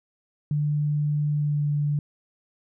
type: tone with pitch glide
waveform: sine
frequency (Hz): 148.2 to 146.58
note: D3 to D3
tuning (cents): +16 to -3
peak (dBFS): -21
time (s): 0.51-1.99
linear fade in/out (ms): 2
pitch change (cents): -19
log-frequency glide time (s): 1.33-1.66
effects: none